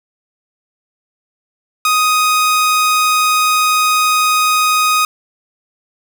sawtooth tone, 1249 Hz, D#6, 6 cents sharp, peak -7 dBFS, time 1.85-5.05 s, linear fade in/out 2 ms, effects none

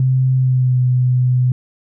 sine tone with pitch glide, 130 to 126.01 Hz, C3 to B2, -11 to +35 cents, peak -11 dBFS, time 0-1.52 s, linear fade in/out 2 ms, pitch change -54 cents, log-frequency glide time 0.36-0.8 s, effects none

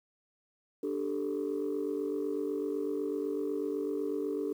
sine chord, D suspended fourth, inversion none, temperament equal, 293.7 / 392 / 440 Hz, D4 / G4 / A4, 0 / 0 / 0 cents, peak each -34 dBFS, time 0.83-4.53 s, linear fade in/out 5 ms, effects tanh soft clip ceiling -25 dBFS + 10-bit

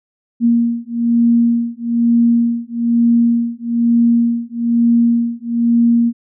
sine beating tone pair, 234.1 / 235.2 Hz, A#3 / A#3, +8 / +16 cents, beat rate 1.1 Hz, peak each -14 dBFS, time 0.4-6.13 s, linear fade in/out 50 ms, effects none

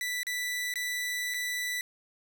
sawtooth tone with dropouts, 1975.5 Hz, B6, in tune, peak -27 dBFS, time 0.01-1.81 s, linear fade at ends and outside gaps 1 ms, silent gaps 0.232-0.268 / 0.739-0.757 / 1.339-1.343 s, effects none

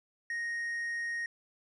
triangle tone, 1867 Hz, A#6, 2 cents sharp, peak -31 dBFS, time 0.3-1.26 s, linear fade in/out 2 ms, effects resampled to 24000 Hz

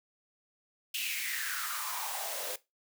white noise with high-pass filter sweep, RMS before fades -36 dBFS, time 0.94-2.56 s, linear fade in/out 5 ms, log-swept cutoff 2900 to 490 Hz, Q 5.9, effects noise-tail reverb RT60 0.2 s tail -18 dB re dry

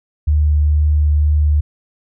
sine tone with vibrato, 74.9 Hz, D2, 35 cents sharp, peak -10 dBFS, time 0.27-1.61 s, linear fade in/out 10 ms, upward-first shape triangle, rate 2.1 Hz, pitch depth 11 cents each way, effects none

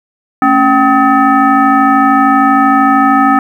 sine tone with frequency modulation, 775 Hz, G5, 20 cents flat, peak -5 dBFS, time 0.42-3.39 s, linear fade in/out 2 ms, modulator 499 Hz, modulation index 1.5, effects 7-bit

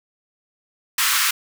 pink high-pass noise, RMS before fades -19 dBFS, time 0.98-1.31 s, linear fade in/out 5 ms, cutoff 1100 Hz, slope 48 dB/octave, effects none

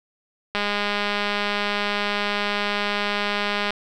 click train, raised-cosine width 0.3 ms, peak -8 dBFS, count 648, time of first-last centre 0.55-3.706 s, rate 205 Hz, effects none

